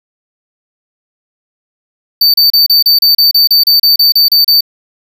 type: tone bursts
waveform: square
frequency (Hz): 4576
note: D8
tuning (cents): -46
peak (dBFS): -5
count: 15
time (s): 2.21-4.608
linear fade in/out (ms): 5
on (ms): 130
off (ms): 32
effects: 7-bit